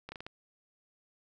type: slowing click train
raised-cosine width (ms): 0.3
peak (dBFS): -26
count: 5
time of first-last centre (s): 0.09-0.265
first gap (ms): 30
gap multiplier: 1.26
effects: none